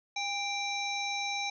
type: harmonic tone with a mistuned harmonic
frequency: 784 Hz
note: G5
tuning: in tune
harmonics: 1 / 3 / 5 / 7 / 8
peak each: -36 / -35 / -37 / -44 / -44 dBFS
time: 0.16-1.5 s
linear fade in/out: 5 ms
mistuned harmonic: 1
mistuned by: +47 cents
effects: none